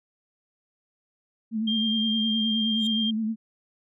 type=tone with vibrato; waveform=sine; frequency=220.1 Hz; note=A3; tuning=1 cent sharp; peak=-24 dBFS; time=1.51-3.36 s; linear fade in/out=50 ms; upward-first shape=sine; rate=9.6 Hz; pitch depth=50 cents each way
type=tone; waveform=sine; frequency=3195 Hz; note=G7; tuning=32 cents sharp; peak=-25 dBFS; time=1.67-3.11 s; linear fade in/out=10 ms
type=tone with exponential growth; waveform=25% pulse; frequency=3662 Hz; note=A#7; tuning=32 cents flat; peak=-33 dBFS; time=2.73-2.87 s; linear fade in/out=2 ms; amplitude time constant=29 ms
effects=none